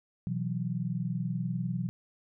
sine chord, B suspended fourth, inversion none, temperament equal with one note detuned, 125.27 / 164.81 / 185 Hz, B2 / E3 / F#3, +25 / 0 / 0 cents, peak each -34 dBFS, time 0.27-1.89 s, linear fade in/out 0 ms, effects none

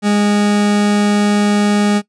40% pulse tone, 206.3 Hz, G#3, 11 cents flat, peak -10 dBFS, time 0.02-2.02 s, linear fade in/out 50 ms, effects noise-tail reverb RT60 0.1 s tail -20 dB re dry + resampled to 22050 Hz

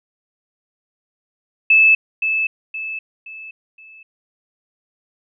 sine tone with echo, 2617 Hz, E7, 13 cents flat, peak -8 dBFS, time 1.7-1.95 s, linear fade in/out 5 ms, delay 520 ms, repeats 4, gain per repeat -8 dB, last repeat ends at 4.03 s, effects none

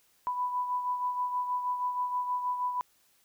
sine beating tone pair, 991 / 997.3 Hz, B5 / B5, +6 / +17 cents, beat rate 6.3 Hz, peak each -29 / -38 dBFS, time 0.27-2.81 s, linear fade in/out 0 ms, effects white hiss -67 dBFS RMS until 3.24 s

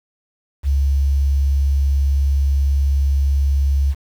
sine tone with quantisation, 69.3 Hz, C#2, in tune, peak -13 dBFS, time 0.63-3.95 s, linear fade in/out 50 ms, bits 7, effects none

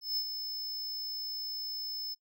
square tone with ADSR envelope, 5240 Hz, E8, 11 cents flat, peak -29 dBFS, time 0.01-2.15 s, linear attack 160 ms, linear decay 68 ms, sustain -7 dB, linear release 22 ms, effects noise-tail reverb RT60 0.1 s tail -19 dB re dry

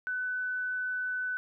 sine tone, 1501 Hz, F#6, 24 cents sharp, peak -30 dBFS, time 0.07-1.37 s, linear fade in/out 0 ms, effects none

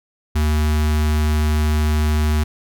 square tone with notch filter, 76.1 Hz, D#2, 38 cents flat, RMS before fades -17 dBFS, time 0.35-2.44 s, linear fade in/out 10 ms, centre 540 Hz, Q 1.7, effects none

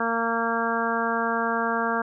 harmonic tone, 230 Hz, A#3, 23 cents flat, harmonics 1 / 2 / 3 / 4 / 5 / 6 / 7, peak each -30 / -30 / -30 / -30 / -30 / -30 / -30 dBFS, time 0-2.02 s, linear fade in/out 5 ms, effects none

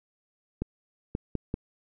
clicks, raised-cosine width 3 ms, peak -16 dBFS, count 4, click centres 0.62 / 1.151 / 1.353 / 1.541 s, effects none

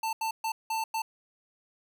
square tone bursts at uneven times, 890 Hz, A5, 20 cents sharp, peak -29 dBFS, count 5, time 0.03-0.13 / 0.21-0.31 / 0.44-0.52 / 0.7-0.84 / 0.94-1.02 s, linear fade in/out 5 ms, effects none

